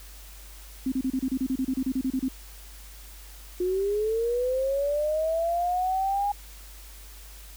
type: tone bursts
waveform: sine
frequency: 261.6 Hz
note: C4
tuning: in tune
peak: -23 dBFS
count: 16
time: 0.86-2.285 s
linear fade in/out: 5 ms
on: 60 ms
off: 31 ms
type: linear sweep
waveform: sine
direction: up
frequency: 355 to 821 Hz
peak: -23 dBFS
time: 3.6-6.32 s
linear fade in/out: 5 ms
effects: added 50 Hz sine -44 dBFS peak until 7.56 s + white hiss -49 dBFS RMS until 7.56 s